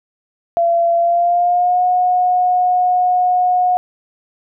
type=tone with pitch glide; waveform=sine; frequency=681 to 725.7 Hz; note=F5 to F#5; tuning=-44 to -34 cents; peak=-11 dBFS; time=0.57-3.77 s; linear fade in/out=0 ms; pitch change=+110 cents; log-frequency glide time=0.96-1.84 s; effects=none